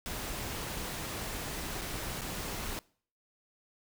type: noise with dropouts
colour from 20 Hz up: pink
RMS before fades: -38 dBFS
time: 0.06-2.79 s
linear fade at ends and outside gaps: 0 ms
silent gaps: 1.812-1.816 / 2.21-2.217 s
effects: noise-tail reverb RT60 0.5 s tail -23 dB re dry